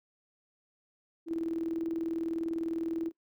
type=tone with tremolo; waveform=sine; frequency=329.6 Hz; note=E4; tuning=in tune; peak=-28 dBFS; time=1.26-3.12 s; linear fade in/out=50 ms; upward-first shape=square; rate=20 Hz; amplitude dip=50%; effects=noise-tail reverb RT60 0.1 s tail -23 dB re dry